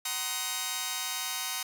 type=chord; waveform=5% pulse; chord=C half-diminished seventh; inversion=second; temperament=just; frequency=753.5 / 941.9 / 1046.5 / 1255.8 Hz; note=Gb5 / Bb5 / C6 / Eb6; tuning=+31 / +18 / 0 / +16 cents; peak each=-26 dBFS; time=0.05-1.63 s; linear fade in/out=5 ms; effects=none